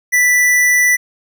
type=tone; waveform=square; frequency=1975.5 Hz; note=B6; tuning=in tune; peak=-10 dBFS; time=0.12-0.97 s; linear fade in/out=20 ms; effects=none